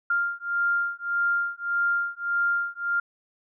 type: beating tone pair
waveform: sine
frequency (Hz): 1396.9 / 1398.6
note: F6 / F6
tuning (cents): 0 / +2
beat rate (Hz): 1.7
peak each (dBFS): -26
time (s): 0.1-3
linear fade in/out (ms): 5
effects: none